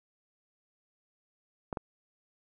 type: clicks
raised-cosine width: 1 ms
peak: -20 dBFS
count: 2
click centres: 1.728 / 1.772 s
effects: none